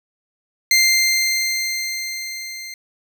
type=tone with level ramp; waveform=20% pulse; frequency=2093 Hz; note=C7; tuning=in tune; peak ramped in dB=-6 to -26 dBFS; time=0.71-2.74 s; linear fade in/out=2 ms; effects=none